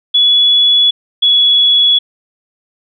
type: tone pair in turn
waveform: sine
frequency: 3400 / 3381 Hz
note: G#7 / G#7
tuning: +40 / +30 cents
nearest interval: unison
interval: 10 cents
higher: first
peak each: -6 dBFS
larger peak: neither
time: 0.14-0.91 / 1.22-1.99 s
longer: neither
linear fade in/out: 10 ms
effects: none